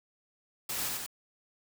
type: noise with echo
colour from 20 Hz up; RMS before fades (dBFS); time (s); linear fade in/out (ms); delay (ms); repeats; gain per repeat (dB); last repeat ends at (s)
white; -35; 0.69-0.88; 5; 92; 2; -2; 1.064
effects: none